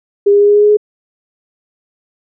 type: tone with pitch steps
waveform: sine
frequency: 404.3 / 406.9 / 409.5 / 412.1 / 414.7 / 417.4 / 420 Hz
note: G#4 / G#4 / G#4 / G#4 / G#4 / G#4 / G#4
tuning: -46 / -35 / -24 / -13 / -3 / +9 / +19 cents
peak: -5 dBFS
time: 0.26-0.771 s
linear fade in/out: 10 ms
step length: 73 ms
effects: none